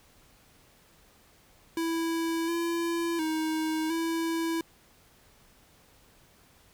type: tone with pitch steps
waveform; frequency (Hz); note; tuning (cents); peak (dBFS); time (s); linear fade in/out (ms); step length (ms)
square; 329.9 / 337.6 / 315.5 / 329.6; E4 / E4 / D#4 / E4; +1 / +41 / +24 / 0; -28; 1.77-4.61; 2; 710
effects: pink hiss -60 dBFS RMS until 6.73 s